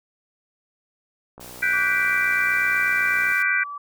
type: click train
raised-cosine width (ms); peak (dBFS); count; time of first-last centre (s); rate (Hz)
1; -28; 120; 1.38-3.318; 61.4
type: noise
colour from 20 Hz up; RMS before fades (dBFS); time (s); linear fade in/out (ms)
white; -42; 1.4-3.43; 10
type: chord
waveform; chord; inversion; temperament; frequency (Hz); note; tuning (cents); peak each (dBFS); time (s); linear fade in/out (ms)
sine; G major seventh; third; equal with one note detuned; 1480 / 1568 / 1975.5 / 2343; F#6 / G6 / B6 / D7; 0 / 0 / 0 / -5; -24; 1.62-3.64; 10
type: tone with tremolo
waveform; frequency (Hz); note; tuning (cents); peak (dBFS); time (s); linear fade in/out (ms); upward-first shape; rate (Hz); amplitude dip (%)
sine; 1154; D6; -31; -30; 1.73-3.78; 5; triangle; 3.1; 25
effects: none